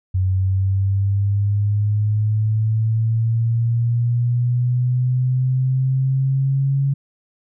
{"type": "linear sweep", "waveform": "sine", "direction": "up", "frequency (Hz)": [92.7, 138.59], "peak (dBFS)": -15, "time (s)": [0.14, 6.94], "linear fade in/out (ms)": 10, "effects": []}